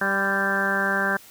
harmonic tone with a mistuned harmonic, 196 Hz, G3, in tune, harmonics 1 / 2 / 3 / 4 / 5 / 6 / 7 / 8 / 9, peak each -30 / -32 / -31 / -32 / -33 / -33 / -32 / -23 / -31 dBFS, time 0.01-1.17 s, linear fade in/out 5 ms, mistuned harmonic 5, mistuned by +40 cents, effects white hiss -48 dBFS RMS until 1.3 s

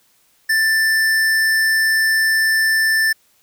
sine tone with tanh clipping, 1771 Hz, A6, 11 cents sharp, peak -15 dBFS, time 0.49-3.13 s, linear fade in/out 10 ms, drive 18 dB, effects white hiss -58 dBFS RMS until 3.42 s

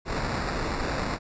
pink noise with sample-and-hold, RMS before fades -29 dBFS, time 0.05-1.19 s, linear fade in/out 50 ms, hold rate 3150 Hz, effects resampled to 16000 Hz

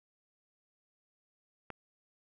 click, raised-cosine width 0.5 ms, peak -26 dBFS, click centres 1.703 s, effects none

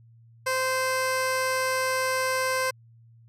15% pulse tone with low-pass filter, 519 Hz, C5, 14 cents flat, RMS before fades -26 dBFS, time 0.46-2.71 s, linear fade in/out 10 ms, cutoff 11000 Hz, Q 1.1, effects added 115 Hz sine -51 dBFS peak until 3.28 s

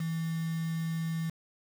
sine tone with quantisation, 163.3 Hz, E3, 16 cents flat, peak -30 dBFS, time 0-1.3 s, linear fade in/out 5 ms, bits 7, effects none

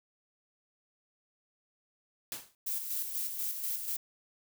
white noise with exponential decay, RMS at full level -35 dBFS, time 2.32-2.55 s, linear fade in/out 1 ms, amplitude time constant 50 ms
violet noise with tremolo, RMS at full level -34 dBFS, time 2.66-3.97 s, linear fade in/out 10 ms, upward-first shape square, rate 4.1 Hz, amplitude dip 45%
effects none

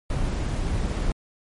brown noise, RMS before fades -25 dBFS, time 0.1-1.12 s, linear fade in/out 2 ms, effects MP3 48 kbps

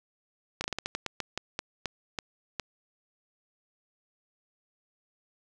slowing click train, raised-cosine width 0.2 ms, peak -14 dBFS, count 14, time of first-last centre 0.61-2.597 s, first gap 31 ms, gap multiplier 1.24, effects none

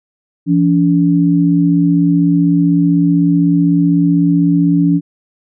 sine tone pair together, 170 / 285.9 Hz, F3 / D4, -46 / -46 cents, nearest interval major sixth, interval 900 cents, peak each -11 dBFS, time 0.46-5.01 s, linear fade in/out 50 ms, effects none

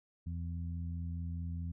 harmonic tone, 84.7 Hz, E2, 48 cents sharp, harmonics 1 / 2 / 3, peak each -37 / -43 / -52 dBFS, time 0.26-1.72 s, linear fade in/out 10 ms, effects none

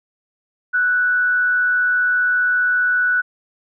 sine tone with frequency modulation, 1480 Hz, F#6, in tune, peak -14 dBFS, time 0.73-3.22 s, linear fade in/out 20 ms, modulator 115 Hz, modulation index 0.32, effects none

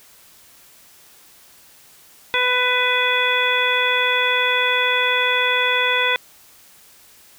harmonic tone with a mistuned harmonic, 498.6 Hz, B4, 16 cents sharp, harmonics 1 / 2 / 3 / 4 / 5 / 7, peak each -25 / -24 / -23 / -22 / -22 / -23 dBFS, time 2.34-6.16 s, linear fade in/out 0 ms, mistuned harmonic 7, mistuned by -32 cents, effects white hiss -49 dBFS RMS until 7.38 s

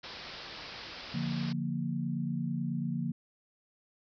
white low-pass noise, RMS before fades -45 dBFS, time 0.03-1.53 s, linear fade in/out 10 ms, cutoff 5300 Hz, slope 96 dB/octave
sine chord, Bb major, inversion first, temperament just, 145.68 / 174.81 / 233.1 Hz, D3 / F3 / Bb3, -14 / +2 / 0 cents, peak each -35 dBFS, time 1.14-3.12 s, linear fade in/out 5 ms
effects none

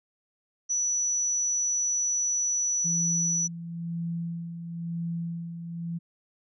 sine tone, 5920 Hz, F#8, in tune, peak -24 dBFS, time 0.69-3.48 s, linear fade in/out 20 ms
sine tone with tremolo, 168.7 Hz, E3, 40 cents sharp, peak -28 dBFS, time 2.84-5.99 s, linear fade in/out 20 ms, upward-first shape sine, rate 1 Hz, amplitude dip 55%
effects none

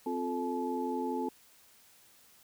sine tone cluster, 260.5 / 352.1 / 437.2 / 860 Hz, C4 / F4 / A4 / A5, -7 / +14 / -11 / -40 cents, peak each -35 / -38 / -37 / -37 dBFS, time 0.06-1.29 s, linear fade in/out 5 ms, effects white hiss -61 dBFS RMS until 2.43 s

